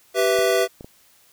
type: chord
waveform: square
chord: E minor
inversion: first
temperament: equal with one note detuned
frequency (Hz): 388.4 / 493.9 / 659.3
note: G4 / B4 / E5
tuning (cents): -16 / 0 / 0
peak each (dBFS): -22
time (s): 0.14-0.68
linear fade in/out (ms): 50
type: clicks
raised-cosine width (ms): 2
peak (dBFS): -24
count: 3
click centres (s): 0.389 / 0.809 / 0.845
effects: white hiss -56 dBFS RMS until 1.32 s